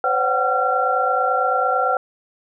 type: tone cluster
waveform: sine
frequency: 511 / 565 / 730 / 759 / 1369 Hz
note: C5 / C#5 / F#5 / F#5 / F6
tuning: -41 / +33 / -24 / +44 / -35 cents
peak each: -23 / -27 / -27 / -21 / -20 dBFS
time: 0.04-1.97 s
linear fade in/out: 2 ms
effects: none